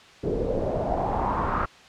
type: noise with low-pass filter sweep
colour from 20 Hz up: pink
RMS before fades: -26 dBFS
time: 0.23-1.66 s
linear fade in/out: 10 ms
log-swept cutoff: 400 to 1300 Hz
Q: 4.5
effects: white hiss -49 dBFS RMS until 1.88 s + low-pass 4000 Hz 12 dB/octave